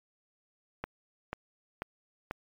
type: click train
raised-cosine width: 0.5 ms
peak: -19 dBFS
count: 4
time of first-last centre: 0.84-2.311 s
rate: 2.04 Hz
effects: MP3 96 kbps